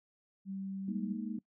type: tone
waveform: sine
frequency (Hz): 193.6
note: G3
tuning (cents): -21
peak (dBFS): -37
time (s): 0.45-1.18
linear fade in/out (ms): 50
type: chord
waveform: sine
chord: Ab suspended second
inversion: none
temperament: equal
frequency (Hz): 207.7 / 233.1 / 311.1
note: Ab3 / Bb3 / Eb4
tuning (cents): 0 / 0 / 0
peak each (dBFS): -39 / -39 / -44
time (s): 0.88-1.39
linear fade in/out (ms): 5
effects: noise-tail reverb RT60 0.1 s tail -23 dB re dry